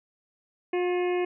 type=harmonic tone with a mistuned harmonic; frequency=358.1 Hz; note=F4; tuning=43 cents sharp; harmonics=1 / 2 / 3 / 5 / 6 / 7 / 8; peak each=-24 / -34 / -40 / -42 / -40 / -41 / -47 dBFS; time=0.73-1.25 s; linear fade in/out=5 ms; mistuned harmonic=5; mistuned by=-45 cents; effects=none